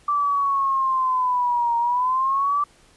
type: linear two-way sweep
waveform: sine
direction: down then up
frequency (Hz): 1171 to 932.3 to 1171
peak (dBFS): -18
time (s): 0.08-2.64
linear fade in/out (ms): 5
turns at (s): 1.77
effects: pink hiss -55 dBFS RMS until 2.96 s + resampled to 24000 Hz